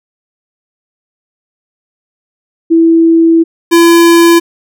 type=tone pair in turn; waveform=sine / square; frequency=329.6 / 337.9 Hz; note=E4 / E4; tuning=0 / +43 cents; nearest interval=unison; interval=43 cents; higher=second; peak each=-3 dBFS; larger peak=neither; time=2.7-3.44 / 3.71-4.4 s; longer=first; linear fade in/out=20 ms; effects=none